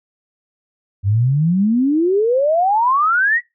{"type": "exponential sweep", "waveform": "sine", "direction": "up", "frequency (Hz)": [94.4, 1975.5], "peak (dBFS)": -12, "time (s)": [1.03, 3.41], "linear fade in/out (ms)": 50, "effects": ["noise-tail reverb RT60 0.2 s tail -22 dB re dry"]}